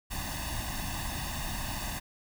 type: noise with comb filter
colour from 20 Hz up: pink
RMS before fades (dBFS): -35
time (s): 0.1-2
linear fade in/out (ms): 20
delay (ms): 1.1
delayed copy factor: +0.95
effects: none